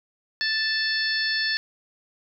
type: harmonic tone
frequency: 880 Hz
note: A5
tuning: in tune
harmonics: 2 / 3 / 4 / 5 / 6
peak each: -25 / -36 / -34 / -27 / -31 dBFS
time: 0.41-1.57 s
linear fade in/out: 0 ms
effects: none